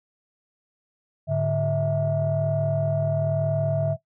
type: tone cluster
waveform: sine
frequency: 104.6 / 145.6 / 651 Hz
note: G#2 / D3 / E5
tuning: +13 / -15 / -22 cents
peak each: -27 / -23 / -23 dBFS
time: 1.27-3.97 s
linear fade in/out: 50 ms
effects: noise-tail reverb RT60 0.1 s tail -17 dB re dry + tanh soft clip ceiling -14 dBFS